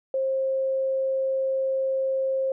sine tone, 532 Hz, C5, 29 cents sharp, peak -22 dBFS, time 0.14-2.52 s, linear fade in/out 2 ms, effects none

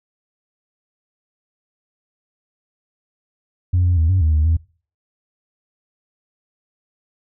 sine tone with pitch steps, 89.5 / 88.6 / 80.3 / 93.6 / 78.5 / 76.5 / 81.7 Hz, F2 / F2 / E2 / F#2 / D#2 / D#2 / E2, +43 / +25 / -45 / +20 / +16 / -29 / -15 cents, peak -11 dBFS, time 3.73-4.57 s, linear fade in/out 10 ms, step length 120 ms, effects noise-tail reverb RT60 0.4 s tail -23 dB re dry + tanh soft clip ceiling -10 dBFS

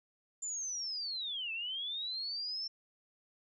sine linear two-way sweep, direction down then up, 7210 to 2600 to 5410 Hz, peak -36 dBFS, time 0.42-2.68 s, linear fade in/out 10 ms, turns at 1.52 s, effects none

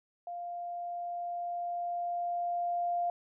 sine tone with level ramp, 698.5 Hz, F5, in tune, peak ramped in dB -37 to -28 dBFS, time 0.27-3.1 s, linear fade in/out 2 ms, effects none

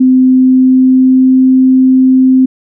sine tone with pitch glide, 257.6 to 259.8 Hz, C4 to C4, -27 to -12 cents, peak -3 dBFS, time 0-2.46 s, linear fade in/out 10 ms, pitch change +15 cents, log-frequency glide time 0.22-1.43 s, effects none

